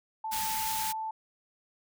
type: tone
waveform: sine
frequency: 880 Hz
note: A5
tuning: in tune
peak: -32 dBFS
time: 0.24-1.11 s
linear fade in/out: 5 ms
type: band-stop noise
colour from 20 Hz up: white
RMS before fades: -34 dBFS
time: 0.31-0.93 s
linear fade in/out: 20 ms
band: 260 to 1200 Hz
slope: 24 dB/octave
effects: none

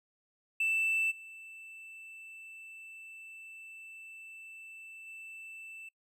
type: tone with level steps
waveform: triangle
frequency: 2654 Hz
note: E7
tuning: 11 cents sharp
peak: -25 / -45 / -43 dBFS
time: 0.6-5.89 s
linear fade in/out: 5 ms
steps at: 1.1 / 5.06 s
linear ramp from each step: 20 ms
effects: noise-tail reverb RT60 0.1 s tail -25 dB re dry + tanh soft clip ceiling -21 dBFS

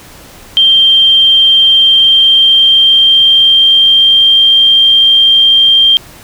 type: tone with pitch glide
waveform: sine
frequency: 3160 to 3178 Hz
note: G7 to G7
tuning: +13 to +23 cents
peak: -3 dBFS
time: 0.57-5.97 s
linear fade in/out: 0 ms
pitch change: +10 cents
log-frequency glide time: 1.75-4.59 s
effects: pink hiss -35 dBFS RMS until 6.23 s

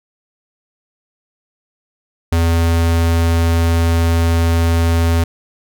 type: tone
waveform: square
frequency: 83.5 Hz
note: E2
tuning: 23 cents sharp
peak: -12 dBFS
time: 2.32-5.24 s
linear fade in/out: 5 ms
effects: none

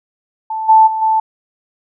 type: tone with level steps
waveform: sine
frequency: 880 Hz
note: A5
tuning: in tune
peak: -18 / -4 / -16 / -10 dBFS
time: 0.5-1.2 s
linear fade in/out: 5 ms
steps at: 0.68 / 0.86 / 1.01 s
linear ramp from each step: 20 ms
effects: none

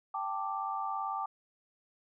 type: chord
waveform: sine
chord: G suspended second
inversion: none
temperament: just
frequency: 784 / 882 / 1176 Hz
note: G5 / A5 / D6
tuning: 0 / +4 / +2 cents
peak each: -37 / -38 / -36 dBFS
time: 0.14-1.26 s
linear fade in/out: 5 ms
effects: none

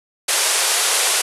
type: band-pass noise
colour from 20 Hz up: white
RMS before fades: -18 dBFS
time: 0.28-1.22 s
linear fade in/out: 10 ms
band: 390 to 11000 Hz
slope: 48 dB/octave
effects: resampled to 32000 Hz

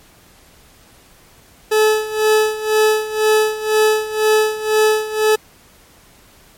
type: tone with tremolo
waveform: 40% pulse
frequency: 431.3 Hz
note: A4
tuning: 35 cents flat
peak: -9 dBFS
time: 1.71-5.36 s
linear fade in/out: 10 ms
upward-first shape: sine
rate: 2 Hz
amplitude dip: 80%
effects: pink hiss -48 dBFS RMS until 6.57 s + MP3 64 kbps

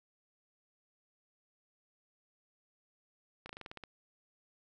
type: slowing click train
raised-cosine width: 0.3 ms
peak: -29 dBFS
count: 9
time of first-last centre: 3.46-3.837 s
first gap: 33 ms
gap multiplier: 1.1
effects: none

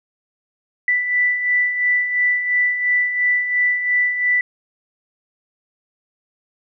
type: beating tone pair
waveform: sine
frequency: 1975.5 / 1978.4 Hz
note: B6 / B6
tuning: 0 / +3 cents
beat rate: 2.9 Hz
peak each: -24 / -16 dBFS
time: 0.88-4.41 s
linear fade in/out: 2 ms
effects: none

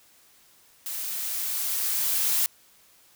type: noise with level ramp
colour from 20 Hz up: blue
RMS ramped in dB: -33 to -23 dBFS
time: 0.86-2.46 s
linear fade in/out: 0 ms
effects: white hiss -58 dBFS RMS until 3.15 s

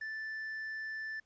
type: tone with quantisation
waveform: triangle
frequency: 1760 Hz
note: A6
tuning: in tune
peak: -36 dBFS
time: 0.01-1.2 s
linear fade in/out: 5 ms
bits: 11
effects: pink hiss -75 dBFS RMS until 1.25 s + resampled to 16000 Hz

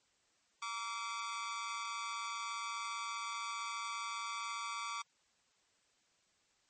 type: tone with amplitude modulation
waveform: sawtooth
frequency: 1153 Hz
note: D6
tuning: 32 cents flat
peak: -31 dBFS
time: 0.62-5.02 s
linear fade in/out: 5 ms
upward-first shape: sine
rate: 215 Hz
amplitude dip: 90%
effects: white hiss -74 dBFS RMS until 6.69 s + MP3 32 kbps

